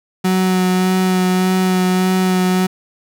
35% pulse tone with vibrato, 185 Hz, F#3, in tune, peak -11 dBFS, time 0.24-2.67 s, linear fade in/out 10 ms, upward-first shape sine, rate 1.7 Hz, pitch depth 14 cents each way, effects none

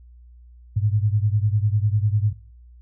sine beating tone pair, 102 / 112 Hz, G#2 / A2, -31 / +31 cents, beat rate 10 Hz, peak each -19 / -22 dBFS, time 0.76-2.33 s, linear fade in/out 10 ms, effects noise-tail reverb RT60 0.6 s tail -26 dB re dry + added 60 Hz sine -44 dBFS peak until 2.81 s

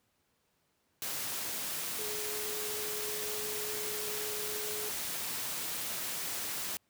sine tone in noise, 423.6 Hz, G#4, 34 cents sharp, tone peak -41 dBFS, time 1.99-4.89 s, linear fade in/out 0 ms, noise white, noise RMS -37 dBFS, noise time 1.02-6.77 s, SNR -7 dB, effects pink hiss -75 dBFS RMS until 6.89 s + high-pass 80 Hz 12 dB/octave

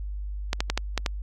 clicks, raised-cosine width 0.2 ms, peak -7 dBFS, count 6, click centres 0.531 / 0.605 / 0.7 / 0.776 / 0.977 / 1.062 s, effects added 50 Hz sine -30 dBFS peak until 1.22 s + AAC 48 kbps

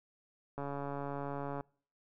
click train, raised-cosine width 1 ms, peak -26 dBFS, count 146, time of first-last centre 0.58-1.608 s, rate 141 Hz, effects noise-tail reverb RT60 0.5 s tail -26 dB re dry

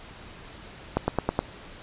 accelerating click train, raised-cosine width 1 ms, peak -8 dBFS, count 5, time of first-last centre 0.97-1.391 s, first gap 110 ms, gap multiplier 0.97, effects pink hiss -45 dBFS RMS until 1.82 s + resampled to 8000 Hz

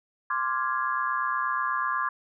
sine chord, D half-diminished seventh, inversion third, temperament equal, 1046.5 / 1174.7 / 1396.9 / 1661.2 Hz, C6 / D6 / F6 / Ab6, 0 / 0 / 0 / 0 cents, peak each -29 / -29 / -35 / -31 dBFS, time 0.3-2.09 s, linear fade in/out 5 ms, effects none

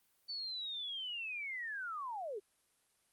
sine linear sweep, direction down, 4545 to 370 Hz, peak -39 dBFS, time 0.28-2.4 s, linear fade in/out 20 ms, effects white hiss -74 dBFS RMS until 3.12 s + Opus 32 kbps

